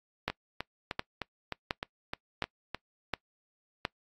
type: two click trains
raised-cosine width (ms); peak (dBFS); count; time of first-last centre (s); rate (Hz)
0.3; -17 / -13; 9 / 6; 0.3-2.746 / 0.28-3.851; 3.27 / 1.4
effects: noise-tail reverb RT60 0.1 s tail -24 dB re dry + AAC 32 kbps